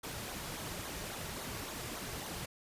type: noise with flanger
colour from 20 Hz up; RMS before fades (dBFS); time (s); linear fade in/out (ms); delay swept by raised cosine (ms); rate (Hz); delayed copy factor
pink; -42; 0.03-2.46; 10; 0.38 to 4.08; 3.6; -0.6
effects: resampled to 32000 Hz